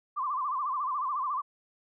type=tone with vibrato; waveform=sine; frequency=1100 Hz; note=C#6; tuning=14 cents flat; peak=-28 dBFS; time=0.16-1.42 s; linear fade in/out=20 ms; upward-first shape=sine; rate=14 Hz; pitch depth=150 cents each way; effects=none